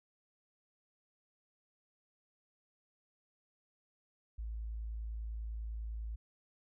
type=tone; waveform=sine; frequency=55 Hz; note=A1; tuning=in tune; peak=-38 dBFS; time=4.38-6.16 s; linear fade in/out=10 ms; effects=none